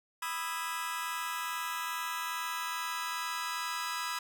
sawtooth chord, E major seventh, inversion second, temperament just, 988.9 / 1236.1 / 1318.5 / 1648.1 Hz, B5 / D#6 / E6 / G#6, +2 / -12 / 0 / -14 cents, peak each -34 / -37 / -36 / -38 dBFS, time 0.22-4.19 s, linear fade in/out 5 ms, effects none

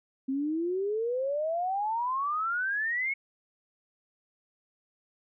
sine exponential sweep, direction up, 261.3 to 2217 Hz, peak -27 dBFS, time 0.28-3.14 s, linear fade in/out 10 ms, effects none

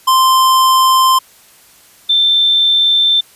square / sine tone pair in turn, 1043 / 3558 Hz, C6 / A7, -6 / +19 cents, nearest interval octave + major sixth, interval 2125 cents, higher second, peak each -8 dBFS, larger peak neither, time 0.07-1.19 / 2.09-3.21 s, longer neither, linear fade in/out 10 ms, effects white hiss -45 dBFS RMS until 3.35 s + resampled to 32000 Hz

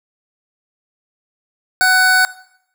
square tone pair together, 746.5 / 1493 Hz, F#5 / F#6, +15 / +15 cents, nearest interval octave, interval 1200 cents, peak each -18 / -11 dBFS, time 1.81-2.25 s, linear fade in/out 0 ms, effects noise-tail reverb RT60 0.7 s tail -18 dB re dry

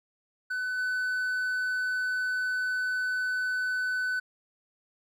triangle tone with level steps, 1504 Hz, F#6, 28 cents sharp, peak -27 / -25 dBFS, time 0.5-4.2 s, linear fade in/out 10 ms, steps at 0.77 s, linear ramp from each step 20 ms, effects none

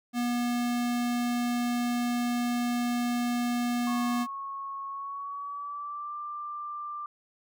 square tone, 241.6 Hz, B3, 38 cents flat, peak -27 dBFS, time 0.13-4.27 s, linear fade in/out 50 ms
sine tone with pitch glide, 1099 to 1184.7 Hz, C#6 to D6, -15 to +15 cents, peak -34 dBFS, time 3.87-7.06 s, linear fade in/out 2 ms, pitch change +130 cents, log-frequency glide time 4.88-6.15 s
effects none

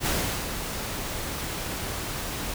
pink noise with ADSR envelope, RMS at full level -25 dBFS, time 0-2.54 s, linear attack 60 ms, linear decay 390 ms, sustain -7 dB, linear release 3 ms, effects none

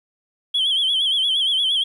sine tone with vibrato, 3228 Hz, G#7, 50 cents flat, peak -15 dBFS, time 0.54-1.84 s, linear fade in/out 10 ms, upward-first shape sine, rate 8.6 Hz, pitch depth 98 cents each way, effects tanh soft clip ceiling -14 dBFS + 9-bit

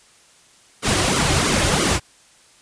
pink noise with flanger, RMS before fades -18 dBFS, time 0.82-2 s, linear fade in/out 50 ms, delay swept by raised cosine 1.1 to 4.5 ms, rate 3 Hz, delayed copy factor -0.95, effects white hiss -52 dBFS RMS until 2.61 s + resampled to 22050 Hz

